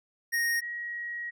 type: tone pair in turn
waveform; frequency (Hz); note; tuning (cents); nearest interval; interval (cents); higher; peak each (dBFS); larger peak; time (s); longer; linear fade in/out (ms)
square / sine; 1864.7 / 1899.5; A#6 / A#6; 0 / +32; unison; 32; second; -26 / -33; first; 0.32-0.61 / 0.61-1.31; second; 20
effects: none